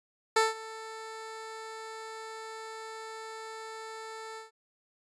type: tone with ADSR envelope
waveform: 15% pulse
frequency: 443.1 Hz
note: A4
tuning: 12 cents sharp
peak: -14 dBFS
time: 0.36-4.51 s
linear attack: 7 ms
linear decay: 170 ms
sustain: -20 dB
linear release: 140 ms
effects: resampled to 22050 Hz